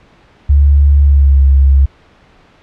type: tone with pitch glide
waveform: sine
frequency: 71.2 to 68.22 Hz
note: C#2 to C#2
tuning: +47 to -27 cents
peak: -4 dBFS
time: 0.49-1.86 s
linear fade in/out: 10 ms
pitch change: -74 cents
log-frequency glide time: 1.02-1.4 s
effects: pink hiss -46 dBFS RMS until 2.62 s + low-pass 3000 Hz 12 dB/octave